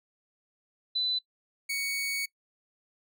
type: tone pair in turn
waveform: sine / sawtooth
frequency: 4000 / 2232 Hz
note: B7 / C#7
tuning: +21 / +11 cents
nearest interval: minor seventh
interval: 1010 cents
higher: first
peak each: -26 dBFS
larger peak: neither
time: 0.95-1.19 / 1.69-2.26 s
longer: second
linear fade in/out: 10 ms
effects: noise-tail reverb RT60 0.1 s tail -22 dB re dry